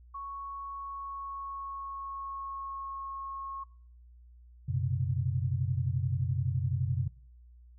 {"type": "tone with pitch glide", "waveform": "sine", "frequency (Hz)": [1108.7, 1090.3], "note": ["C#6", "C#6"], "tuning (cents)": [0, -29], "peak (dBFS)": -37, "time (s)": [0.14, 3.64], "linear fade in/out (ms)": 10, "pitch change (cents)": -29, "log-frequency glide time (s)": [0.71, 3.13]}
{"type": "chord", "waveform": "sine", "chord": "F# suspended fourth", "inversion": "none", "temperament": "equal with one note detuned", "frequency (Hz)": [92.5, 123.47, 135.11], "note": ["F#2", "B2", "C#3"], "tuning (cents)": [0, 0, -44], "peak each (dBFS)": -32, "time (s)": [4.68, 7.08], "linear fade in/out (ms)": 10}
{"effects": ["noise-tail reverb RT60 0.5 s tail -21 dB re dry", "added 60 Hz sine -52 dBFS peak until 7.78 s"]}